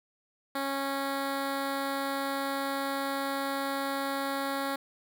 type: tone with notch filter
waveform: 10% pulse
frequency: 275 Hz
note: C#4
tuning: 14 cents flat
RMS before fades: -32 dBFS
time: 0.55-4.76 s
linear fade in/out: 5 ms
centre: 6500 Hz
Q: 2
effects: none